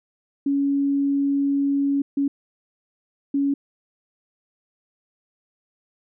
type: tone bursts at uneven times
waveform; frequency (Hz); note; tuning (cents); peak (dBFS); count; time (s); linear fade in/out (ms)
sine; 279.8; C#4; +16; -18; 3; 0.46-2.02 / 2.17-2.28 / 3.34-3.54; 5
effects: none